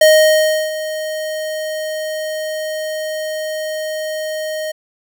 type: tone with ADSR envelope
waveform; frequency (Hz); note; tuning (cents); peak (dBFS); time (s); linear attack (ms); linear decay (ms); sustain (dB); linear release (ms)
square; 622.3; D#5; 0; -6; 0.01-4.72; 5; 690; -15; 11
effects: none